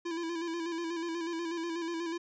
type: tone with vibrato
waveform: square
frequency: 335.4 Hz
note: E4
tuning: 30 cents sharp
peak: -34 dBFS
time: 0.05-2.18 s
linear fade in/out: 10 ms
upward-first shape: square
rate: 8.2 Hz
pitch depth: 44 cents each way
effects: resampled to 16000 Hz